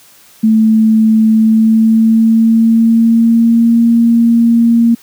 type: tone with pitch glide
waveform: sine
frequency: 220 to 232.4 Hz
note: A3 to A#3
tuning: 0 to -5 cents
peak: -5 dBFS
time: 0.43-4.95 s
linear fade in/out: 10 ms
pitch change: +95 cents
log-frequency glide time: 1.3-3.83 s
effects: white hiss -43 dBFS RMS until 5.02 s + high-pass 80 Hz 12 dB/octave